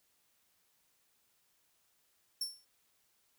sawtooth tone with exponential decay, 5430 Hz, F8, 50 cents flat, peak -29 dBFS, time 2.41-2.65 s, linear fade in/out 5 ms, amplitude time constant 51 ms, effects white hiss -74 dBFS RMS until 3.38 s

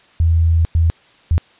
sine tone bursts at uneven times, 82.41 Hz, E2, in tune, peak -10 dBFS, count 3, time 0.2-0.65 / 0.75-0.9 / 1.31-1.38 s, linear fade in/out 0 ms, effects white hiss -50 dBFS RMS until 1.59 s + resampled to 8000 Hz

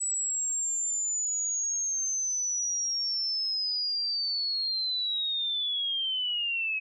sine linear sweep, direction down, 7902 to 2541 Hz, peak -27 dBFS, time 0-6.8 s, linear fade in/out 20 ms, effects none

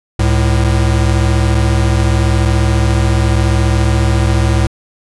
square tone pair together, 68.45 / 109.3 Hz, C#2 / A2, -21 / -11 cents, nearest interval minor sixth, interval 810 cents, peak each -13 dBFS, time 0.19-4.67 s, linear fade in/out 5 ms, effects resampled to 24000 Hz

